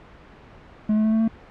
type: tone with pitch steps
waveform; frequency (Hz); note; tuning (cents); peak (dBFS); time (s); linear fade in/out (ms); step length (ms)
triangle; 213.3 / 216 / 218.8 / 221.6 / 224.4; G#3 / A3 / A3 / A3 / A3; +46 / -32 / -9 / +13 / +34; -15; 0.89-1.28; 5; 78
effects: pink hiss -46 dBFS RMS until 1.5 s + low-pass 2000 Hz 12 dB/octave